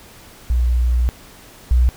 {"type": "tone pair in turn", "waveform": "sine", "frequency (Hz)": [60.6, 61.52], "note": ["B1", "B1"], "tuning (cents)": [-32, -6], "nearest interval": "unison", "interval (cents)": 26, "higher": "second", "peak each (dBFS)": [-13, -10], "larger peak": "second", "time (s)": [[0.5, 1.09], [1.71, 1.89]], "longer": "first", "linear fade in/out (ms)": 0, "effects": ["pink hiss -43 dBFS RMS until 1.96 s"]}